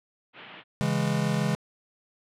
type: band-pass noise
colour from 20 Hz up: white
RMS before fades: -46 dBFS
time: 0.33-0.64 s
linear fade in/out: 50 ms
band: 110 to 3300 Hz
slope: 48 dB/octave
type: chord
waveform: square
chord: C# minor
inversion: none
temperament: equal with one note detuned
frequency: 138.59 / 164.81 / 206 Hz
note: C#3 / E3 / G#3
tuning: 0 / 0 / -14 cents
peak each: -29 dBFS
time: 0.81-1.55 s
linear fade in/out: 0 ms
effects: low-pass 10000 Hz 12 dB/octave